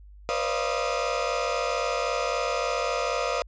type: tone cluster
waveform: 35% pulse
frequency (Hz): 484.2 / 528 / 591 / 685 / 1247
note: B4 / C5 / D5 / F5 / D#6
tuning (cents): -34 / +16 / +11 / -34 / +3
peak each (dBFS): -30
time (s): 0.29-3.42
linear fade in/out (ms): 0
effects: added 50 Hz sine -45 dBFS peak until 3.47 s + resampled to 16000 Hz